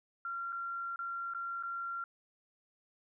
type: tone with dropouts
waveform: sine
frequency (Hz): 1376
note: F6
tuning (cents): -26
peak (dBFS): -36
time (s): 0.25-2.04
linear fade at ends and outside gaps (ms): 2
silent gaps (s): 0.523-0.527 / 0.96-0.99 / 1.337-1.347 / 1.627-1.634
effects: none